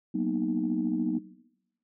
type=chord; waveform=sine; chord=B major seventh; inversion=second; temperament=equal with one note detuned; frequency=186.61 / 233.1 / 246.9 / 311.1 Hz; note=F#3 / A#3 / B3 / D#4; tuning=+15 / 0 / 0 / 0 cents; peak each=-31 / -31 / -31 / -30 dBFS; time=0.14-1.19 s; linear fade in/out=10 ms; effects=noise-tail reverb RT60 0.9 s tail -19 dB re dry + tanh soft clip ceiling -17 dBFS